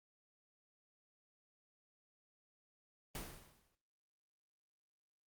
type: noise with exponential decay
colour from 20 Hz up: pink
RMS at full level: -42 dBFS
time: 3.15-3.75 s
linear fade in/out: 2 ms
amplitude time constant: 130 ms
effects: noise-tail reverb RT60 0.7 s tail -21 dB re dry + Opus 24 kbps